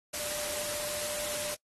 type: tone in noise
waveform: sine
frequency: 595 Hz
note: D5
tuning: 22 cents sharp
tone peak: -40 dBFS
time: 0.13-1.55 s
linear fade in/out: 10 ms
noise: white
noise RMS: -35 dBFS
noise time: 0.13-1.55 s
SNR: -8 dB
effects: noise-tail reverb RT60 0.1 s tail -21 dB re dry + AAC 32 kbps